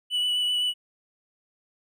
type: tone with vibrato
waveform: triangle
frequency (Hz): 2960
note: F#7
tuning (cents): 0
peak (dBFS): -21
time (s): 0.1-0.74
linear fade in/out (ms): 50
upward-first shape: sine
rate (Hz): 7.8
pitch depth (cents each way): 15
effects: none